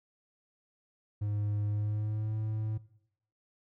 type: tone with pitch glide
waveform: triangle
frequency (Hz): 103.83 to 108.61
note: G#2 to A2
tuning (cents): 0 to -22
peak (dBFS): -28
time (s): 1.21-2.78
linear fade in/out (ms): 10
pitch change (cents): +78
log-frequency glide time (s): 1.67-2.35
effects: noise-tail reverb RT60 0.7 s tail -18 dB re dry